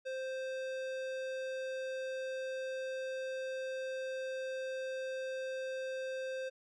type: tone with tanh clipping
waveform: sine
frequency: 523.3 Hz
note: C5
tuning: in tune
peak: -39 dBFS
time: 0.05-6.5 s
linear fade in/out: 20 ms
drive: 18 dB
effects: none